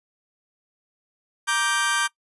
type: chord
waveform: sawtooth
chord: G minor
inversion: first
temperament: just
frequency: 940.8 / 1176 / 1568 Hz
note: Bb5 / D6 / G6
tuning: +16 / +2 / 0 cents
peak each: -25 / -22 / -19 dBFS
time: 1.47-2.08 s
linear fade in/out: 20 ms
effects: noise-tail reverb RT60 0.1 s tail -21 dB re dry + resampled to 24000 Hz